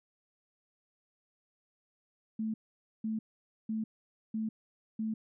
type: tone bursts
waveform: sine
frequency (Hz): 219.7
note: A3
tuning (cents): -2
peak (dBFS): -31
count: 5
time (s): 2.39-5.14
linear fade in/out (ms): 5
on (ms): 150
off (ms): 500
effects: none